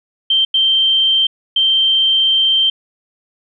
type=tone bursts at uneven times; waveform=sine; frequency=3136 Hz; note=G7; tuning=in tune; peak=-10 dBFS; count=3; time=0.3-0.45 / 0.54-1.27 / 1.56-2.7 s; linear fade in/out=5 ms; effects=none